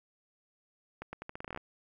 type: accelerating click train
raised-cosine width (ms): 0.5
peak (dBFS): -25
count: 13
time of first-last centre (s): 1.02-1.575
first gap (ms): 110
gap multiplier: 0.82
effects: 11-bit